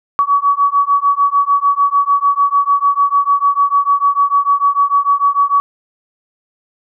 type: beating tone pair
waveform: sine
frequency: 1130 / 1136.7 Hz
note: C#6 / C#6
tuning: +33 / +43 cents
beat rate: 6.7 Hz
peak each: -13 dBFS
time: 0.19-5.6 s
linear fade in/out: 0 ms
effects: none